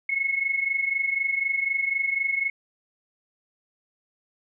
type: tone pair together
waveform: sine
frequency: 2166 / 2190 Hz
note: C#7 / C#7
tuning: -41 / -22 cents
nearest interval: unison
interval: 19 cents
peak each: -28 / -24 dBFS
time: 0.09-2.5 s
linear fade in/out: 5 ms
effects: none